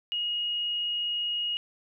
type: tone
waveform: sine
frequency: 2879 Hz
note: F#7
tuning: 48 cents flat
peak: -27 dBFS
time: 0.12-1.57 s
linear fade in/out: 0 ms
effects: none